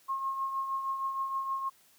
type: tone with tremolo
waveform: sine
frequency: 1077 Hz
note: C6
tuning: 50 cents sharp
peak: -28 dBFS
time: 0.08-1.7 s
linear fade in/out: 20 ms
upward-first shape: triangle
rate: 6.4 Hz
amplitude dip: 55%
effects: white hiss -63 dBFS RMS until 1.98 s + high-pass 80 Hz 12 dB/octave